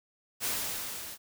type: noise with level ramp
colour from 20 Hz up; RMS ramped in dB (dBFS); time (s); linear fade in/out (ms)
white; -30 to -43; 0.4-1.18; 50
effects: none